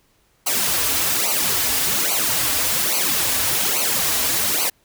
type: noise with flanger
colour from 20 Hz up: white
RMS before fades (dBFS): -20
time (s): 0.46-4.7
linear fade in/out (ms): 10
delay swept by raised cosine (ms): 0.56 to 5.66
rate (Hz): 1.2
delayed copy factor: -0.85
effects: pink hiss -61 dBFS RMS until 4.84 s